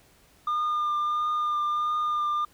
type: tone with vibrato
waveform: sine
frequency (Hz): 1207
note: D6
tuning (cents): +47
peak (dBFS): -21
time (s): 0.47-2.45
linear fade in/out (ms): 5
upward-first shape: triangle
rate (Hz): 1.5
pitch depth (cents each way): 19
effects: tanh soft clip ceiling -23 dBFS + pink hiss -59 dBFS RMS until 2.53 s